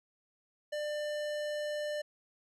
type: tone with low-pass filter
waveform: square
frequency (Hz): 596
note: D5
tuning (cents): +25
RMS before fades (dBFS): -36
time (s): 0.72-2.02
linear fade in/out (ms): 10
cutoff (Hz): 8300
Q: 0.52
effects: none